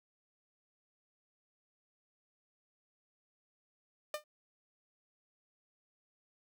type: tone with exponential decay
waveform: sawtooth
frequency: 602 Hz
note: D5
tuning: 43 cents sharp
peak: -28 dBFS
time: 4.14-4.24 s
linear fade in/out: 2 ms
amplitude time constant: 21 ms
effects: none